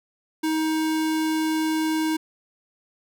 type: tone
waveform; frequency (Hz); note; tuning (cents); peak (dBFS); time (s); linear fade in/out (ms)
square; 315.5; D#4; +24; -22; 0.43-2.17; 10
effects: none